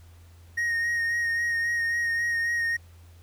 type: tone with vibrato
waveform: triangle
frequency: 1864.7 Hz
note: A#6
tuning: in tune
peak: -22 dBFS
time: 0.57-2.77 s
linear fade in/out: 10 ms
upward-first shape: sine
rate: 3.7 Hz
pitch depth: 21 cents each way
effects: added 85 Hz sine -48 dBFS peak until 3.22 s + pink hiss -60 dBFS RMS until 3.22 s